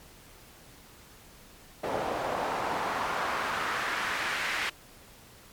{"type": "noise with band-pass filter sweep", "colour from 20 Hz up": "pink", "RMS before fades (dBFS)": -31, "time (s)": [1.83, 4.7], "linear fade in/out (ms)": 10, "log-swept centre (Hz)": [610, 2100], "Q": 1.5, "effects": ["pink hiss -53 dBFS RMS until 5.52 s", "MP3 96 kbps"]}